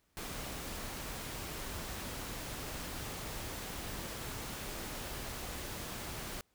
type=noise; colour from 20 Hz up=pink; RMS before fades=-42 dBFS; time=0.17-6.41 s; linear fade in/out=0 ms; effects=pink hiss -75 dBFS RMS until 6.54 s